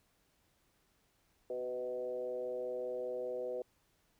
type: tone with frequency modulation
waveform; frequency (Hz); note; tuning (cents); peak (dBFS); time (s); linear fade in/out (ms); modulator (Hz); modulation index
sine; 500; B4; +21; -36; 1.5-3.62; 2; 125; 0.89
effects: pink hiss -74 dBFS RMS until 4.19 s